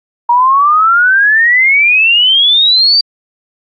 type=exponential sweep; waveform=sine; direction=up; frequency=941 to 4699 Hz; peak=-5 dBFS; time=0.29-3.01 s; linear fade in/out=5 ms; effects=AAC 64 kbps